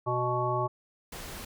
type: harmonic tone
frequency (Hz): 123.47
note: B2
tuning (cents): 0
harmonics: 1 / 3 / 5 / 7 / 9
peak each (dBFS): -32 / -33 / -33 / -33 / -31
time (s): 0.06-0.68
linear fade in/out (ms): 20
type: noise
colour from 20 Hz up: pink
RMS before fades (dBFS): -41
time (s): 1.12-1.45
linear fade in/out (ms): 5
effects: none